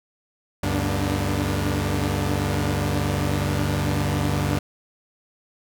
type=tone cluster; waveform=sawtooth; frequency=71.9 / 97 / 143.9 / 240 / 298.7 Hz; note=D2 / G2 / D3 / B3 / D4; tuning=-36 / -18 / -35 / -49 / +29 cents; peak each=-25 / -21 / -22 / -28 / -27 dBFS; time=0.63-4.59 s; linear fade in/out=5 ms; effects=none